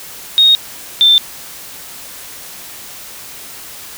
sine tone pair in turn, 3729 / 3563 Hz, A#7 / A7, 0 / +21 cents, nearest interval minor second, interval 79 cents, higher first, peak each -5 dBFS, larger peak neither, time 0.38-0.55 / 1.01-1.18 s, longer neither, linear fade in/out 0 ms, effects white hiss -32 dBFS RMS until 3.97 s

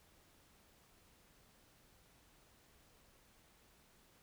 silence, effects pink hiss -68 dBFS RMS until 4.22 s

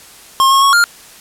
square tone with pitch steps, 1072 / 1088 / 1106 / 1405 Hz, C6 / C#6 / C#6 / F6, +42 / -33 / -4 / +10 cents, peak -8 dBFS, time 0.4-0.84 s, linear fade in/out 0 ms, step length 110 ms, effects white hiss -39 dBFS RMS until 1.2 s + low-pass 12000 Hz 12 dB/octave

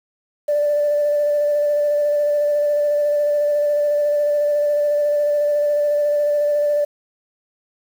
sine tone with vibrato, 587.3 Hz, D5, in tune, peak -14 dBFS, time 0.48-6.85 s, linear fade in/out 10 ms, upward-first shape square, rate 14 Hz, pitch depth 12 cents each way, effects tanh soft clip ceiling -10 dBFS + 7-bit

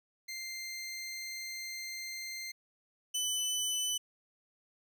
20% pulse tone pair in turn, 2093 / 3001 Hz, C7 / F#7, 0 / +24 cents, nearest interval tritone, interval 624 cents, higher second, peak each -34 / -26 dBFS, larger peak second, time 0.28-2.52 / 3.14-3.98 s, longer first, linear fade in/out 10 ms, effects none

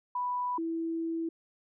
sine tone pair in turn, 987.8 / 329.1 Hz, B5 / E4, 0 / -3 cents, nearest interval octave + perfect fifth, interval 1903 cents, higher first, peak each -29 / -30 dBFS, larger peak first, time 0.15-0.58 / 0.58-1.29 s, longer second, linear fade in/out 5 ms, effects none

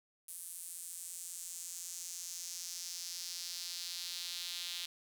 sawtooth tone with high-pass filter sweep, 174.61 Hz, F3, in tune, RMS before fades -44 dBFS, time 0.28-4.86 s, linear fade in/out 5 ms, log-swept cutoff 9800 to 3600 Hz, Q 2.5, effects 10-bit

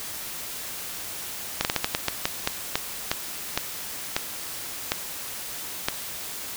slowing click train, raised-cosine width 0.2 ms, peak -4 dBFS, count 15, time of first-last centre 1.61-5.885 s, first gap 39 ms, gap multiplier 1.28, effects white hiss -35 dBFS RMS until 6.56 s

